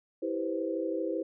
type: chord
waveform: sine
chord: C major seventh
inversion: first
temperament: just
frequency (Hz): 327 / 392.4 / 490.5 / 523.3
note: E4 / G4 / B4 / C5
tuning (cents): -14 / +2 / -12 / 0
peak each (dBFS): -33 / -36 / -37 / -35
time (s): 0.22-1.23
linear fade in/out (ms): 10
effects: none